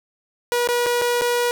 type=tone with dropouts; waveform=sawtooth; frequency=482.8 Hz; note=B4; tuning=39 cents flat; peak=-14 dBFS; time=0.52-1.51 s; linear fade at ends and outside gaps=0 ms; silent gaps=0.674-0.688 / 0.861-0.865 / 1.015-1.019 / 1.212-1.219 s; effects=none